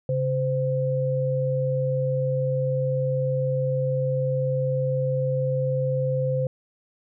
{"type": "tone pair together", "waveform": "sine", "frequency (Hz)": [136.67, 516], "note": ["C#3", "C5"], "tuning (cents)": [-24, -24], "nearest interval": "octave + major seventh", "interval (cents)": 2300, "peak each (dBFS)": -24, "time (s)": [0.09, 6.47], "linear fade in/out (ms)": 2, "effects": []}